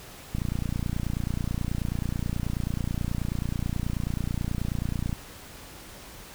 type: click train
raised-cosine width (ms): 5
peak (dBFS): -16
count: 141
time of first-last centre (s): 0.35-5.128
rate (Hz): 29.3
effects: pink hiss -45 dBFS RMS until 6.34 s